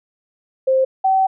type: tone pair in turn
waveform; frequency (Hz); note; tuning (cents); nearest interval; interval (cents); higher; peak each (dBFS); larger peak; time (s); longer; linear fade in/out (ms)
sine; 526 / 765.4; C5 / G5; +9 / -42; tritone; 649; second; -12; neither; 0.67-0.85 / 1.04-1.27; second; 10
effects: none